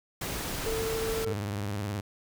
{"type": "noise", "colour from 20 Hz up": "pink", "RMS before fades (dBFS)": -34, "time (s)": [0.21, 1.25], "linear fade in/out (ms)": 5}
{"type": "tone", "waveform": "triangle", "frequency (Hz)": 447, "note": "A4", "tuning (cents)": 27, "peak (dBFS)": -28, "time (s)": [0.66, 1.33], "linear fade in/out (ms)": 5}
{"type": "tone with vibrato", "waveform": "sawtooth", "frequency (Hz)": 102, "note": "G#2", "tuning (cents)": -31, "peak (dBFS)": -27, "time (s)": [1.26, 2.01], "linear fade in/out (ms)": 10, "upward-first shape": "triangle", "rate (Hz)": 19, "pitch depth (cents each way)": 150}
{"effects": []}